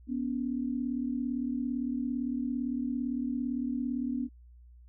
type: tone pair together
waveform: sine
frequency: 245.2 / 282.9 Hz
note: B3 / C#4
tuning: -12 / +35 cents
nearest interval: major second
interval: 247 cents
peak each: -31 / -34 dBFS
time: 0.07-4.29 s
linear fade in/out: 50 ms
effects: added 60 Hz sine -51 dBFS peak until 4.88 s